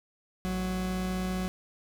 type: tone pair together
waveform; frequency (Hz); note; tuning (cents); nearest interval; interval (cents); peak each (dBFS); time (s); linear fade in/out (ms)
40% pulse; 55 / 185; A1 / F#3; 0 / 0; octave + major sixth; 2100; -36 / -29; 0.45-1.48; 0
effects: none